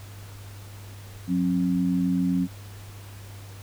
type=tone pair together; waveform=sine; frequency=181.1 / 268.8 Hz; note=F#3 / C4; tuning=-37 / +47 cents; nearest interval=perfect fifth; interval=684 cents; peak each=-23 / -24 dBFS; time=1.27-2.48 s; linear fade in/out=50 ms; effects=added 100 Hz sine -40 dBFS peak until 3.62 s + pink hiss -48 dBFS RMS until 3.62 s